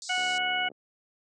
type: band-pass noise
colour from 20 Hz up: pink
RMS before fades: -41 dBFS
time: 0.02-0.38 s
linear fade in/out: 0 ms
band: 3900 to 8400 Hz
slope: 96 dB/octave
type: harmonic tone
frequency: 734 Hz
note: F#5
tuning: 14 cents flat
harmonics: 1 / 2 / 3 / 4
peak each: -31 / -31 / -31 / -31 dBFS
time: 0.09-0.69 s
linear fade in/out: 10 ms
type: click train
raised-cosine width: 2 ms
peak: -31 dBFS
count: 39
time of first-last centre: 0.18-0.716 s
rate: 70.9 Hz
effects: high-pass 300 Hz 12 dB/octave